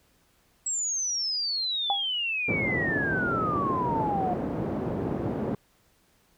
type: exponential sweep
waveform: sine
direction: down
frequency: 7770 to 708 Hz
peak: -26 dBFS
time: 0.66-4.34 s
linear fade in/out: 5 ms
type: tone with exponential decay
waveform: sine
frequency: 800 Hz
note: G5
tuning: 35 cents sharp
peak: -20 dBFS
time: 1.9-2.07 s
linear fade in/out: 1 ms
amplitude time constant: 36 ms
type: band-pass noise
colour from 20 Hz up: pink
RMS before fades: -30 dBFS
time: 2.48-5.55 s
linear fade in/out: 5 ms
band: 150 to 520 Hz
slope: 12 dB/octave
effects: pink hiss -65 dBFS RMS until 6.37 s